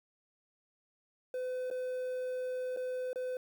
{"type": "tone with dropouts", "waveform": "triangle", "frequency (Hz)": 507, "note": "B4", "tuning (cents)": 45, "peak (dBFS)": -32, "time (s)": [1.34, 3.37], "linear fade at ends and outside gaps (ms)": 2, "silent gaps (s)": [[1.702, 1.711], [2.764, 2.771], [3.131, 3.158]], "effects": ["10-bit"]}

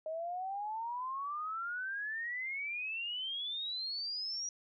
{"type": "exponential sweep", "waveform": "sine", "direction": "up", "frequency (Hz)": [622.3, 5800], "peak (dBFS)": -36, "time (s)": [0.06, 4.49], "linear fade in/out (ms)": 2, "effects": []}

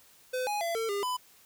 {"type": "tone with pitch steps", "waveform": "square", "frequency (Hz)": [508, 831, 676, 450.5, 403.4, 1001], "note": ["B4", "G#5", "E5", "A4", "G4", "B5"], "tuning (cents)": [49, 1, 43, 41, 50, 23], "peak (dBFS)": -30, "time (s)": [0.33, 1.17], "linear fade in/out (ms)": 10, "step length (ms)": 140, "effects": ["white hiss -59 dBFS RMS until 1.45 s"]}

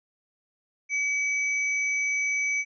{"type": "tone pair together", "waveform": "sine", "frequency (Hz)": [2279, 6028], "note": ["C#7", "F#8"], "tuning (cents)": [47, 31], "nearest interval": "octave + perfect fourth", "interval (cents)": 1684, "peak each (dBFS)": [-24, -35], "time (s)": [0.89, 2.65], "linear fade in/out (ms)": 50, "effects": []}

